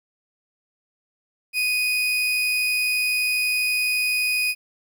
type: tone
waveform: 35% pulse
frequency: 2489 Hz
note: D#7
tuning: in tune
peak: -18 dBFS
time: 1.53-4.55 s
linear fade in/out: 50 ms
effects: 10-bit